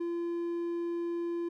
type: tone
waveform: triangle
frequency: 342.1 Hz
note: F4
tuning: 36 cents flat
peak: -29 dBFS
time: 0-1.49 s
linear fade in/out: 10 ms
effects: none